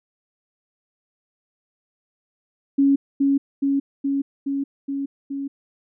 sine tone with echo, 277.2 Hz, C#4, in tune, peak -13 dBFS, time 2.78-2.96 s, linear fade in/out 10 ms, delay 420 ms, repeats 6, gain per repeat -2 dB, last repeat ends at 5.48 s, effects none

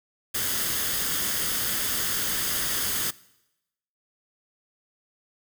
white noise with comb filter, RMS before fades -27 dBFS, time 0.34-3.11 s, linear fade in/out 10 ms, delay 0.61 ms, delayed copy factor +0.5, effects noise-tail reverb RT60 0.9 s tail -21 dB re dry

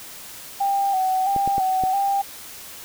sine tone with vibrato, 773 Hz, G5, 24 cents flat, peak -18 dBFS, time 0.6-2.22 s, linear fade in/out 10 ms, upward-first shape square, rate 1.5 Hz, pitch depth 45 cents each way
clicks, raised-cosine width 2 ms, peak -16 dBFS, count 4, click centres 1.363 / 1.476 / 1.581 / 1.837 s
effects white hiss -39 dBFS RMS until 2.84 s

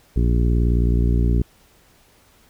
harmonic tone, 59 Hz, A#1, 22 cents sharp, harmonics 1 / 2 / 3 / 4 / 5 / 6 / 7, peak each -16 / -22 / -26 / -28 / -30 / -32 / -33 dBFS, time 0.16-1.42 s, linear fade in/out 5 ms, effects pink hiss -55 dBFS RMS until 2.49 s

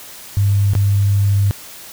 sine tone with dropouts, 100.2 Hz, G2, 38 cents sharp, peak -11 dBFS, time 0.37-1.51 s, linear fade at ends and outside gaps 0 ms, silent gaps 0.735-0.752 s, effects white hiss -36 dBFS RMS until 1.92 s

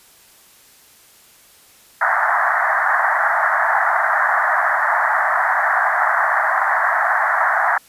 white band-pass noise, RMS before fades -17 dBFS, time 2.01-7.78 s, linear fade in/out 5 ms, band 640 to 1900 Hz, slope 96 dB/octave, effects white hiss -49 dBFS RMS until 7.88 s + resampled to 32000 Hz

